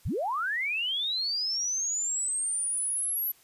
sine linear sweep, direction up, 33.54 to 11840 Hz, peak -27 dBFS, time 0.05-3.32 s, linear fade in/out 10 ms, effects white hiss -60 dBFS RMS until 3.43 s + resampled to 32000 Hz

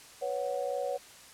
sine chord, B suspended second, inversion none, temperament equal with one note detuned, 493.9 / 556.6 / 740 Hz, B4 / C#5 / F#5, 0 / +7 / 0 cents, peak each -35 / -33 / -37 dBFS, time 0.21-0.98 s, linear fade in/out 20 ms, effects white hiss -52 dBFS RMS until 1.33 s + low-pass 10000 Hz 12 dB/octave

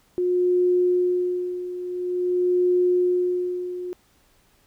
sine tone with tremolo, 359.4 Hz, F4, 50 cents sharp, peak -16 dBFS, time 0.18-3.93 s, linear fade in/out 0 ms, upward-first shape sine, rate 0.48 Hz, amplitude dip 75%, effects pink hiss -61 dBFS RMS until 4.66 s

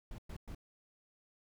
brown noise bursts, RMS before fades -45 dBFS, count 3, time 0.11-0.549 s, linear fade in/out 2 ms, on 73 ms, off 110 ms, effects none

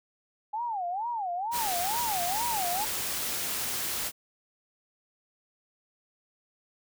sine tone with vibrato, 818 Hz, G#5, 26 cents flat, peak -29 dBFS, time 0.53-2.85 s, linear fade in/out 10 ms, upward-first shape sine, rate 2.2 Hz, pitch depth 280 cents each way
white noise, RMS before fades -32 dBFS, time 1.51-4.12 s, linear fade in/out 50 ms
effects none

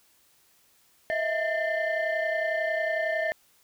sine tone cluster, 635 / 666 / 1793 / 2067 Hz, D#5 / E5 / A6 / C7, +35 / +18 / +32 / -22 cents, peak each -27 / -30 / -28 / -36 dBFS, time 1.1-3.32 s, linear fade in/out 0 ms, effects tanh soft clip ceiling -20 dBFS + white hiss -63 dBFS RMS until 3.63 s

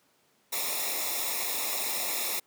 white noise with comb filter, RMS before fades -31 dBFS, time 0.52-2.4 s, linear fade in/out 10 ms, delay 0.65 ms, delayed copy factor -0.85, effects pink hiss -67 dBFS RMS until 2.46 s + high-pass 200 Hz 12 dB/octave

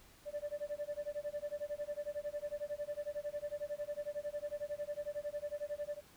sine tone with tremolo, 587.3 Hz, D5, in tune, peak -33 dBFS, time 0.25-6.01 s, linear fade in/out 50 ms, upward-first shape sine, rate 11 Hz, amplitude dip 100%, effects tanh soft clip ceiling -34 dBFS + pink hiss -62 dBFS RMS until 6.16 s

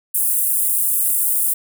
pink high-pass noise, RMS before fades -18 dBFS, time 0.14-1.54 s, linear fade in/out 10 ms, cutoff 8900 Hz, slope 48 dB/octave, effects none

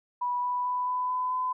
sine tone with pitch steps, 981 / 987.3 / 993.5 / 999.9 / 1006.3 / 1012.7 Hz, B5 / B5 / B5 / B5 / B5 / B5, -12 / -1 / +10 / +21 / +32 / +43 cents, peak -26 dBFS, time 0.21-1.53 s, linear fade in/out 10 ms, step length 220 ms, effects none

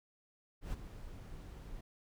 brown noise with ADSR envelope, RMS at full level -37 dBFS, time 0.61-1.81 s, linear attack 120 ms, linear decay 19 ms, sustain -11 dB, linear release 6 ms, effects none

